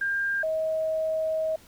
sine tone pair in turn, 1600 / 635 Hz, G6 / D#5, +35 / +35 cents, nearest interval octave + major third, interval 1600 cents, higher first, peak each -24 dBFS, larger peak neither, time 0.01-0.43 / 0.43-1.56 s, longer second, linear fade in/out 5 ms, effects pink hiss -54 dBFS RMS until 1.67 s

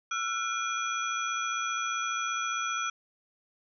sine tone cluster, 1344 / 1459 / 2409 / 3323 / 5920 Hz, E6 / F#6 / D7 / G#7 / F#8, +33 / -25 / +43 / 0 / 0 cents, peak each -31 / -38 / -37 / -39 / -39 dBFS, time 0.11-2.9 s, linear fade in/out 5 ms, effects none

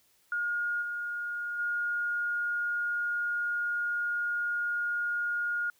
sine tone with level steps, 1427 Hz, F6, 37 cents sharp, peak -28 / -32 / -28 dBFS, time 0.32-5.7 s, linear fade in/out 2 ms, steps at 0.81 / 1.58 s, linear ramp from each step 20 ms, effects white hiss -67 dBFS RMS until 5.79 s

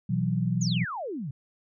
sine chord, B suspended fourth, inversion none, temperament just, 123.47 / 164.63 / 185.21 Hz, B2 / E3 / F#3, 0 / -2 / +2 cents, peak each -28 dBFS, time 0.09-0.85 s, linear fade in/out 10 ms
sine exponential sweep, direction down, 7040 to 121.4 Hz, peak -31 dBFS, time 0.61-1.31 s, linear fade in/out 5 ms
effects none

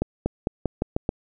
accelerating click train, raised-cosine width 2 ms, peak -9 dBFS, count 7, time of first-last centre 0.02-1.091 s, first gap 240 ms, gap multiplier 0.88, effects none

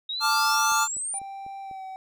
sine exponential sweep, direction up, 3729 to 9540 Hz, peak -28 dBFS, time 0.09-1.19 s, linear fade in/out 5 ms
square chord, D minor, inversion second, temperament equal, 880 / 1174.7 / 1396.9 Hz, A5 / D6 / F6, 0 / 0 / 0 cents, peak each -26 dBFS, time 0.2-0.88 s, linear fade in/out 50 ms
click train, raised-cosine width 2 ms, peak -36 dBFS, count 5, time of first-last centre 0.72-1.713 s, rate 4.03 Hz
triangle tone with pitch glide, 784 to 761.2 Hz, G5 to F#5, 0 to +49 cents, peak -33 dBFS, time 1.14-1.96 s, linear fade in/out 0 ms, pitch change -51 cents, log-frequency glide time 1.61-1.84 s
effects none

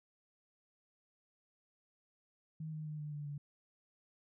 sine tone with pitch steps, 157.3 / 154.69 / 152.12 / 149.59 / 147.11 / 144.66 Hz, D#3 / D#3 / D#3 / D3 / D3 / D3, +19 / -10 / -39 / +32 / +3 / -26 cents, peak -40 dBFS, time 2.6-3.38 s, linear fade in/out 5 ms, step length 130 ms, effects none

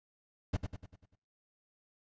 brown noise with echo, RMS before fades -31 dBFS, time 0.53-0.57 s, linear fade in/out 10 ms, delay 98 ms, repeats 6, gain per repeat -6 dB, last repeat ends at 1.158 s, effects noise-tail reverb RT60 0.5 s tail -25 dB re dry + resampled to 16000 Hz

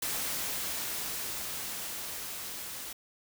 white noise with level ramp, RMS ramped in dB -33 to -41 dBFS, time 0.02-2.93 s, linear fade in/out 5 ms, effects none

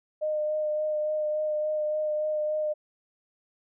sine tone with vibrato, 610 Hz, D#5, 34 cents flat, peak -25 dBFS, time 0.21-2.74 s, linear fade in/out 20 ms, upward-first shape sine, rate 3.5 Hz, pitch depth 15 cents each way, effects none

